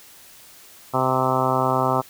harmonic tone, 130 Hz, C3, 11 cents flat, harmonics 1 / 2 / 3 / 4 / 5 / 6 / 7 / 8 / 9 / 10, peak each -27 / -28 / -28 / -28 / -26 / -26 / -26 / -27 / -27 / -28 dBFS, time 0.93-2.02 s, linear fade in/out 20 ms, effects white hiss -47 dBFS RMS until 2.09 s

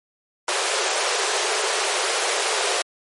pink high-pass noise, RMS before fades -22 dBFS, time 0.48-2.82 s, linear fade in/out 2 ms, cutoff 370 Hz, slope 96 dB/octave, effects low-pass 10000 Hz 12 dB/octave + MP3 48 kbps

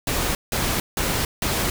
pink noise bursts, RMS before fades -23 dBFS, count 4, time 0.07-1.7 s, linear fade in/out 2 ms, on 280 ms, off 170 ms, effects none

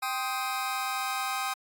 sawtooth chord, C minor, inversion second, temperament just, 784.9 / 1046.5 / 1255.8 Hz, G5 / C6 / Eb6, +2 / 0 / +16 cents, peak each -29 / -32 / -29 dBFS, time 0.02-1.54 s, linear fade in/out 10 ms, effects AAC 64 kbps

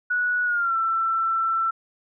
sine tone with pitch glide, 1468 to 1338.4 Hz, F#6 to E6, -14 to +26 cents, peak -20 dBFS, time 0.1-1.71 s, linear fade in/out 10 ms, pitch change -160 cents, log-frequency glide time 0.45-0.76 s, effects none

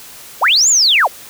sine linear two-way sweep, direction up then down, 415.3 to 7380 to 415.3 Hz, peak -8 dBFS, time 0.41-1.08 s, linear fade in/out 20 ms, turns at 0.69 s, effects white hiss -36 dBFS RMS until 1.29 s

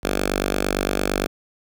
5% pulse tone with notch filter, 48.78 Hz, G1, 8 cents flat, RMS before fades -23 dBFS, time 0.03-1.27 s, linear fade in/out 10 ms, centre 110 Hz, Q 0.59, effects none

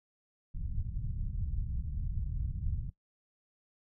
pink low-pass noise, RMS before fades -35 dBFS, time 0.54-2.9 s, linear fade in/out 10 ms, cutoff 130 Hz, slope 24 dB/octave, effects noise-tail reverb RT60 0.1 s tail -17 dB re dry

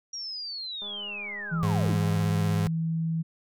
sine linear sweep, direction down, 5690 to 126.6 Hz, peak -33 dBFS, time 0.13-1.97 s, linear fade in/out 5 ms
click train, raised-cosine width 1 ms, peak -34 dBFS, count 290, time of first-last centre 0.82-2.23 s, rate 205 Hz
sine tone with pitch glide, 164.81 to 163.11 Hz, E3 to E3, 0 to -18 cents, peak -25 dBFS, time 1.51-3.23 s, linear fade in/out 20 ms, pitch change -18 cents, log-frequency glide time 1.67-2.33 s
35% pulse tone with vibrato, 103.2 Hz, G#2, 10 cents flat, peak -24 dBFS, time 1.63-2.67 s, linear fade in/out 0 ms, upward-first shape square, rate 16 Hz, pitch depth 29 cents each way
effects none

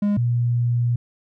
triangle / sine tone pair in turn, 205 / 119.96 Hz, G#3 / B2, -22 / -50 cents, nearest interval major sixth, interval 928 cents, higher first, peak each -15 / -17 dBFS, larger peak first, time 0.02-0.17 / 0.17-0.96 s, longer second, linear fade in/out 5 ms, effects none

